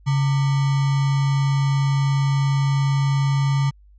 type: tone with sample-and-hold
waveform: sine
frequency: 138.59 Hz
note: C#3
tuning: in tune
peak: -16 dBFS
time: 0.06-3.71 s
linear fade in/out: 20 ms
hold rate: 1050 Hz
effects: added 50 Hz sine -47 dBFS peak until 3.98 s + resampled to 16000 Hz